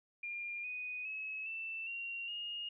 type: tone with pitch steps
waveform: sine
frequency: 2404 / 2487 / 2574 / 2663 / 2755 / 2851 Hz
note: D7 / D#7 / E7 / E7 / F7 / F7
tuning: +40 / -1 / -42 / +17 / -24 / +35 cents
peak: -39 dBFS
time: 0.23-2.69 s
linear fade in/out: 5 ms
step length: 410 ms
effects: none